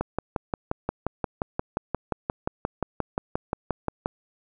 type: click train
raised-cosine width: 1 ms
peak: -11 dBFS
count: 24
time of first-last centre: 0.01-4.059 s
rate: 5.68 Hz
effects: none